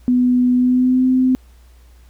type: tone with pitch glide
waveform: sine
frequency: 248.6 to 257.2 Hz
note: B3 to C4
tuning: +12 to -30 cents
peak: -11 dBFS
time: 0.08-1.35 s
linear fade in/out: 0 ms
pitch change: +58 cents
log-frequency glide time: 0.55-1.06 s
effects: added 60 Hz sine -43 dBFS peak until 2.09 s + pink hiss -56 dBFS RMS until 2.09 s